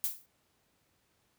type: noise with exponential decay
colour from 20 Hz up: violet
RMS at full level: -28 dBFS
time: 0.04-0.26 s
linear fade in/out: 0 ms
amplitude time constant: 47 ms
effects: pink hiss -73 dBFS RMS until 1.38 s + high-pass 60 Hz 12 dB/octave